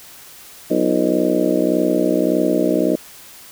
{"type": "harmonic tone with a mistuned harmonic", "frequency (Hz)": 61.74, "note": "B1", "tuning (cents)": 0, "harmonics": [3, 4, 5, 6, 7, 8, 9, 10], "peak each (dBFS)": [-25, -22, -19, -23, -25, -23, -26, -22], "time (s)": [0.7, 2.96], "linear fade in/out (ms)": 10, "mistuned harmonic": 6, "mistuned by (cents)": -89, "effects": ["white hiss -41 dBFS RMS until 3.51 s"]}